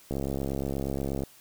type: click train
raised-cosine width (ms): 2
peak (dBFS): -18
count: 78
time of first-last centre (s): 0.11-1.236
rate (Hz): 68.4
effects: white hiss -55 dBFS RMS until 1.4 s